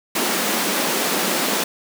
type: high-pass noise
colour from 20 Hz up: pink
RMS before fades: -21 dBFS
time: 0.15-1.64 s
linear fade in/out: 5 ms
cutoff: 190 Hz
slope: 48 dB/octave
effects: none